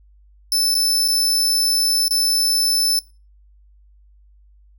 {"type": "tone with dropouts", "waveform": "sawtooth", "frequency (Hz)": 5274, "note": "E8", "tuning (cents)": 0, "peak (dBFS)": -13, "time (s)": [0.52, 2.99], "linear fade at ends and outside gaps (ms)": 1, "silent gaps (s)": [[0.744, 0.751], [1.079, 1.084], [2.081, 2.108]], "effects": ["noise-tail reverb RT60 0.3 s tail -20 dB re dry", "added 50 Hz sine -48 dBFS peak until 4.78 s"]}